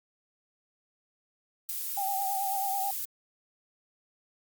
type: noise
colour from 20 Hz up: violet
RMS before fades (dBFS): -34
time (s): 1.69-3.05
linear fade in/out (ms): 0
type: tone with vibrato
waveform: sine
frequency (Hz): 784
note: G5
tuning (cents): 0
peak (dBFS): -29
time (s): 1.97-2.91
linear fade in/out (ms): 5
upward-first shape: triangle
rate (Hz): 9.2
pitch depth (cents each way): 51
effects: Opus 48 kbps